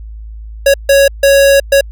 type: tone bursts at uneven times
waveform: square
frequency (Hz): 554.4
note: C#5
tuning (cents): 0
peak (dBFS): -5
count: 4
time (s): 0.66-0.74 / 0.89-1.08 / 1.23-1.6 / 1.72-1.81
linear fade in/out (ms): 5
effects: added 54 Hz sine -25 dBFS peak until 1.91 s